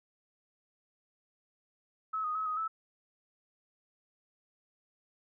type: tone with pitch steps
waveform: sine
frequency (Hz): 1292 / 1241 / 1285 / 1252 / 1310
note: E6 / D#6 / E6 / D#6 / E6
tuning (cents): -35 / -5 / -45 / +10 / -11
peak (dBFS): -31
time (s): 2.13-2.68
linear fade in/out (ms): 10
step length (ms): 110
effects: none